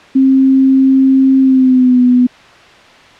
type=tone with pitch glide; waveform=sine; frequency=266.2 to 248.4 Hz; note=C4 to B3; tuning=+30 to +10 cents; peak=-5 dBFS; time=0.15-2.27 s; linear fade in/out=10 ms; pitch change=-120 cents; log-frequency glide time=1.4-2.01 s; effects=white hiss -39 dBFS RMS until 3.19 s + low-pass 3000 Hz 12 dB/octave